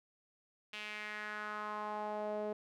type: tone with band-pass filter sweep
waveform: sawtooth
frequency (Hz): 211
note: G#3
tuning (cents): +28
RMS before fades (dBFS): -41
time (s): 0.73-2.53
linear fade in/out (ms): 5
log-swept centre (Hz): 2800 to 520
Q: 3
effects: none